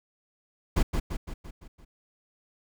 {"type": "noise with echo", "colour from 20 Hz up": "brown", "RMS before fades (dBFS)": -21, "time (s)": [0.76, 0.83], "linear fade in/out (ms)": 10, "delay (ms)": 170, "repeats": 6, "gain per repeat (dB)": -5, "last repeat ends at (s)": 1.85, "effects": []}